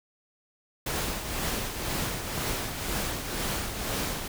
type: noise with tremolo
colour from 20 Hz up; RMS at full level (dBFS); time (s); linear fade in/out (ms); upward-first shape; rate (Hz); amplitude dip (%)
pink; -29; 0.86-4.28; 5; triangle; 2; 55
effects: none